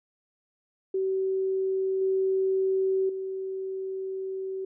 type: tone with level steps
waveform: sine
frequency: 381.7 Hz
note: G4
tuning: 46 cents flat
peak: -24 / -22 / -30 dBFS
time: 0.94-4.65 s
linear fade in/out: 5 ms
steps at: 2.01 / 3.09 s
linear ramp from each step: 5 ms
effects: none